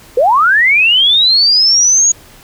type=linear sweep; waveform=sine; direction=up; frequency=454.2 to 6750 Hz; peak=-6 dBFS; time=0.17-2.12 s; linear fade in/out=5 ms; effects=pink hiss -40 dBFS RMS until 2.43 s